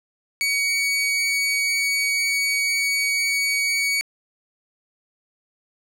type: tone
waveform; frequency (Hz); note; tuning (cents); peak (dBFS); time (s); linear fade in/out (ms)
sawtooth; 2251; C#7; +26; -16; 0.41-4.01; 0
effects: low-pass 11000 Hz 12 dB/octave